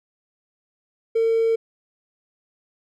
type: tone with hard clipping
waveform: triangle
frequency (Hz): 453.6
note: A#4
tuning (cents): -47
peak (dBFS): -17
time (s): 1.15-1.56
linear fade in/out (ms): 10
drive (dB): 4
effects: none